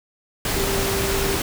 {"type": "tone in noise", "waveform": "sine", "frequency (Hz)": 392, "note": "G4", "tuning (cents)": 0, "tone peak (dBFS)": -25, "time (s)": [0.56, 1.36], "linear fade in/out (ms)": 2, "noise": "pink", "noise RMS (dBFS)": -23, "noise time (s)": [0.45, 1.42], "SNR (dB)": -5, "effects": []}